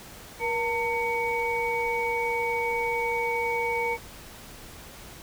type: tone cluster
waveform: sine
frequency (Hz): 474.4 / 907 / 2245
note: A#4 / A#5 / C#7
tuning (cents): +30 / -48 / +21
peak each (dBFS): -29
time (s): 0.39-3.98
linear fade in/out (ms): 50
effects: pink hiss -45 dBFS RMS until 5.22 s